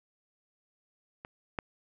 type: clicks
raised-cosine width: 0.5 ms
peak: -27 / -17 dBFS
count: 2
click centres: 1.249 / 1.588 s
effects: none